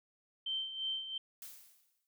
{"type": "tone with tremolo", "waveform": "sine", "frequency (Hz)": 3116, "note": "G7", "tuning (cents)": -11, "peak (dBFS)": -33, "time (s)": [0.46, 1.18], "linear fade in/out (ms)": 5, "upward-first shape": "sine", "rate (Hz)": 2.9, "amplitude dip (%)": 65}
{"type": "noise with exponential decay", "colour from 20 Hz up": "blue", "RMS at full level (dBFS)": -46, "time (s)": [1.42, 2.07], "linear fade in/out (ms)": 1, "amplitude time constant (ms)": 140}
{"effects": []}